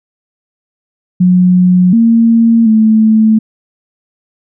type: tone with pitch steps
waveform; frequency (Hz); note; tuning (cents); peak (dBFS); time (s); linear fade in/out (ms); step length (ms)
sine; 181.2 / 229.4 / 219; F#3 / A#3 / A3; -36 / -28 / -8; -4; 1.2-3.39; 10; 730
effects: none